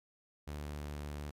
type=tone with pitch glide; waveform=sawtooth; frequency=73.8 to 73.37 Hz; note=D2 to D2; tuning=+9 to -1 cents; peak=-36 dBFS; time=0.47-1.31 s; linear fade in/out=10 ms; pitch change=-10 cents; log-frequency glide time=0.72-0.95 s; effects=MP3 96 kbps